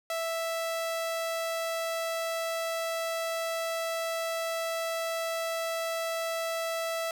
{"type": "tone", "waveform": "sawtooth", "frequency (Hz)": 659.3, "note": "E5", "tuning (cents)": 0, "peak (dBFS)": -26, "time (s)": [0.1, 7.11], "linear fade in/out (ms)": 2, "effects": []}